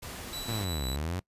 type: noise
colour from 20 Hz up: pink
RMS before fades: -41 dBFS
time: 0.02-0.65 s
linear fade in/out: 10 ms
type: tone with tremolo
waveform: sawtooth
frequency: 3947 Hz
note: B7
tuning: 2 cents flat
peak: -32 dBFS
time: 0.33-0.96 s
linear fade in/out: 0 ms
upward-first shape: triangle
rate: 5.8 Hz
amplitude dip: 45%
type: linear two-way sweep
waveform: sawtooth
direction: down then up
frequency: 120.2 to 62 to 94.6 Hz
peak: -27 dBFS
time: 0.48-1.2 s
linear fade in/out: 5 ms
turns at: 0.87 s
effects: noise-tail reverb RT60 0.1 s tail -22 dB re dry + resampled to 32000 Hz